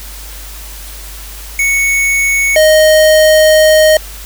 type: tone pair in turn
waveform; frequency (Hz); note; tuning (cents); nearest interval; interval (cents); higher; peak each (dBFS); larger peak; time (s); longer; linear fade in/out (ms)
square; 2217 / 622.1; C#7 / D#5; 0 / 0; octave + minor seventh; 2200; first; -10 / -5; second; 1.59-2.56 / 2.56-3.97; second; 2
effects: added 50 Hz sine -28 dBFS peak until 4.25 s + white hiss -31 dBFS RMS until 4.25 s